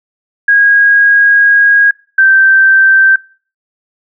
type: tone pair in turn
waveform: sine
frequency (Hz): 1640 / 1560.1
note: G#6 / G6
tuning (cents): -22 / -9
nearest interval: minor second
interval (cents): 87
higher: first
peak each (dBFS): -4 / -3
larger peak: second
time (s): 0.48-1.91 / 2.18-3.16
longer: first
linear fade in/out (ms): 5
effects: noise-tail reverb RT60 0.4 s tail -23 dB re dry